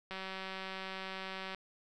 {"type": "click train", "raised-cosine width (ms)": 0.3, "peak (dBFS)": -26, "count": 274, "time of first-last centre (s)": [0.11, 1.547], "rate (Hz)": 190, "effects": []}